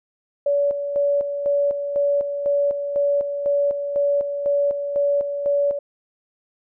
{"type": "tone with tremolo", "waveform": "sine", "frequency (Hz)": 570, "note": "C#5", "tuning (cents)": 48, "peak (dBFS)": -16, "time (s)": [0.46, 5.79], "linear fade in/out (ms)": 5, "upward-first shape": "square", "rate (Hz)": 2, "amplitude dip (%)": 55, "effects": []}